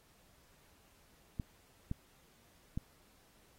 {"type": "clicks", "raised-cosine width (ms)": 5, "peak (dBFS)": -24, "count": 3, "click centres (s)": [1.398, 1.914, 2.775], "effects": ["pink hiss -67 dBFS RMS until 3.58 s", "AAC 48 kbps"]}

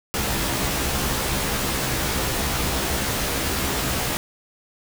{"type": "noise with comb filter", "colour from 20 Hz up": "pink", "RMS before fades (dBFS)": -24, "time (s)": [0.14, 4.17], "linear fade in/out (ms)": 0, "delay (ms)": 15, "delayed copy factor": 0.75, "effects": []}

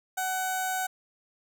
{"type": "tone with notch filter", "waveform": "15% pulse", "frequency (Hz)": 750, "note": "F#5", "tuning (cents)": 23, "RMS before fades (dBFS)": -30, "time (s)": [0.17, 0.87], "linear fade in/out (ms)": 10, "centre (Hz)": 2600, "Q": 0.73, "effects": []}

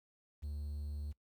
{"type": "tone with quantisation", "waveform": "triangle", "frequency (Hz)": 73.42, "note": "D2", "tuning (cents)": 0, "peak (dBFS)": -37, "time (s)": [0.42, 1.13], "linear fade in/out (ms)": 20, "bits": 11, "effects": ["noise-tail reverb RT60 0.1 s tail -22 dB re dry"]}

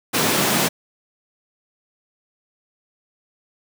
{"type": "high-pass noise", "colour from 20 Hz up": "pink", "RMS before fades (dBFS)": -19, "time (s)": [0.13, 0.69], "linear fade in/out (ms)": 20, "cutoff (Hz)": 140, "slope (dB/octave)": 24, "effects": []}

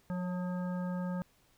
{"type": "harmonic tone with a mistuned harmonic", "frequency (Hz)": 179.4, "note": "F3", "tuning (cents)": 47, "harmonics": [1, 3, 5, 7, 9], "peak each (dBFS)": [-33, -43, -47, -50, -52], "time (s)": [0.1, 1.22], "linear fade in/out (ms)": 0, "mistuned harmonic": 3, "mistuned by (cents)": 26, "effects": ["pink hiss -68 dBFS RMS until 1.57 s"]}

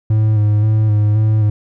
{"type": "tone with vibrato", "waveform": "triangle", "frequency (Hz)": 106.8, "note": "G#2", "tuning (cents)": 49, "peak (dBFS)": -8, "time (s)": [0.1, 1.5], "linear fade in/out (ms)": 5, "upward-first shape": "square", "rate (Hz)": 1.9, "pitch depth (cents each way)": 26, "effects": []}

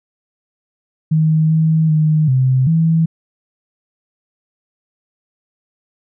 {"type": "tone with pitch steps", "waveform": "sine", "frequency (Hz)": [157.4, 159.3, 154.9, 130.2, 162.8], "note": ["D#3", "D#3", "D#3", "C3", "E3"], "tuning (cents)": [20, 41, -7, -8, -21], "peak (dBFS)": -10, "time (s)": [1.11, 3.06], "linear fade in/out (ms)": 10, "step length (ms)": 390, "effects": []}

